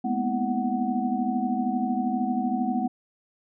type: tone cluster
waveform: sine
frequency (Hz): 209 / 238.5 / 251.3 / 322.6 / 744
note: G#3 / A#3 / B3 / E4 / F#5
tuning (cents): +11 / +40 / +30 / -37 / +9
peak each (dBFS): -30 / -29 / -28 / -36 / -29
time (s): 0.04-2.88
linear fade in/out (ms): 10
effects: none